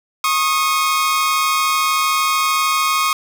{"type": "tone pair together", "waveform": "sawtooth", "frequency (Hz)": [1091.4, 1244.5], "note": ["C#6", "D#6"], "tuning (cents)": [-27, 0], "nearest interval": "major second", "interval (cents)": 227, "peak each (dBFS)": -14, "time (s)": [0.24, 3.13], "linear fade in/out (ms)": 2, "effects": []}